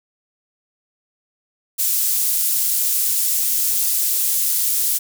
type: high-pass noise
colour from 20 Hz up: pink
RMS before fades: -19 dBFS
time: 1.78-4.99 s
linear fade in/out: 20 ms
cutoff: 9800 Hz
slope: 12 dB/octave
effects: none